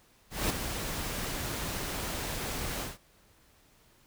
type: noise with ADSR envelope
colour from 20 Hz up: pink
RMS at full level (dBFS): -28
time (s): 0.3-2.98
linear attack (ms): 200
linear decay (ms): 8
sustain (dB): -7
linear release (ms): 170
effects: pink hiss -63 dBFS RMS until 4.06 s